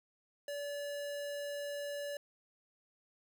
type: tone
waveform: square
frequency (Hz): 575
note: D5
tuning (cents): -37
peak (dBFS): -39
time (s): 0.48-2.17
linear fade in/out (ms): 2
effects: none

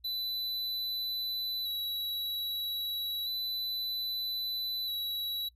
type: tone with vibrato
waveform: square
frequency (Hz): 3951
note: B7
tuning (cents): 0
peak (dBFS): -33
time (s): 0.04-5.49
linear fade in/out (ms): 10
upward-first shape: square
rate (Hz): 0.31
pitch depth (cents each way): 19
effects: noise-tail reverb RT60 0.1 s tail -21 dB re dry + added 60 Hz sine -61 dBFS peak until 5.55 s

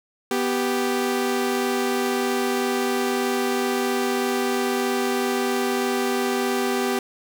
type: tone pair together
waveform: sawtooth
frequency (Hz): 246.9 / 391.9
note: B3 / G4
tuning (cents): 0 / 0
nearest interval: minor sixth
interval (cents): 800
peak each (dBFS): -21 / -19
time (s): 0.31-6.99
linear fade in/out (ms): 2
effects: none

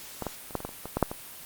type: clicks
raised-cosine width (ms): 1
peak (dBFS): -17 / -16 / -29 / -13 / -24 / -18 / -29 / -21 / -12 / -6 / -19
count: 11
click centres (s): 0.223 / 0.267 / 0.508 / 0.553 / 0.604 / 0.65 / 0.691 / 0.856 / 0.97 / 1.027 / 1.115
effects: white hiss -44 dBFS RMS until 1.45 s + Opus 48 kbps

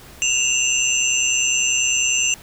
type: tone cluster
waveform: sine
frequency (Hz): 2696 / 2826 / 6110 / 7380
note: E7 / F7 / G8 / A#8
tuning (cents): +38 / +20 / -45 / -18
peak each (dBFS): -22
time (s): 0.22-2.34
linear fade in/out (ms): 0
effects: pink hiss -43 dBFS RMS until 2.42 s

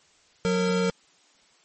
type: tone pair together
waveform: square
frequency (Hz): 182.55 / 460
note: F#3 / A#4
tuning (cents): -23 / -23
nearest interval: octave + major third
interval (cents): 1600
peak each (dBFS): -25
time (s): 0.45-0.9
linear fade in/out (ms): 0
effects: white hiss -60 dBFS RMS until 1.64 s + MP3 32 kbps

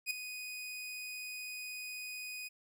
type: tone with ADSR envelope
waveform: sawtooth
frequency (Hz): 2489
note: D#7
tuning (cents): 0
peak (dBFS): -27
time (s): 0.06-2.49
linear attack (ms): 46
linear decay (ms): 7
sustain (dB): -11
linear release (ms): 19
effects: none

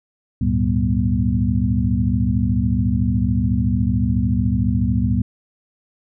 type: tone cluster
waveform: sine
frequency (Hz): 71.6 / 102.2 / 116 / 193.2 / 241.1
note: D2 / G#2 / A#2 / G3 / B3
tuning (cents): -43 / -27 / -8 / -25 / -41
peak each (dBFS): -22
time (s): 0.41-5.22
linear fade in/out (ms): 5
effects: none

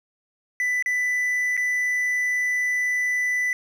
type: tone with dropouts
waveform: triangle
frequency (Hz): 1989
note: B6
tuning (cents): +12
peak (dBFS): -19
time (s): 0.6-3.53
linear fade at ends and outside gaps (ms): 1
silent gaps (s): 0.825-0.86 / 1.568-1.575
effects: none

